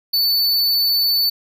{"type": "tone", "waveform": "square", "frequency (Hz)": 4493, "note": "C#8", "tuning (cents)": 23, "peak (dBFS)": -15, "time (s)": [0.13, 1.3], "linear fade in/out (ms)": 10, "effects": []}